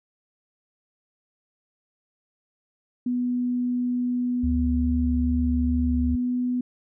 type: tone with pitch glide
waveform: sine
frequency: 246.5 to 248.1 Hz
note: B3 to B3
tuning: -3 to +8 cents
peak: -22 dBFS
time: 3.06-6.61 s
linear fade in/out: 5 ms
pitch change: +11 cents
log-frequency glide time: 6.06-6.39 s
type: tone with vibrato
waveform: sine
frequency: 73 Hz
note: D2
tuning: 10 cents flat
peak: -23 dBFS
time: 4.43-6.16 s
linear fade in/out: 10 ms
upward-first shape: square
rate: 2.4 Hz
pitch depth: 18 cents each way
effects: none